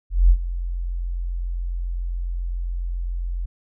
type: tone with ADSR envelope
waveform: sine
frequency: 43.65 Hz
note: F1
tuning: in tune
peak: -8 dBFS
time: 0.1-3.46 s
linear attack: 200 ms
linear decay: 68 ms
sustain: -15 dB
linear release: 10 ms
effects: none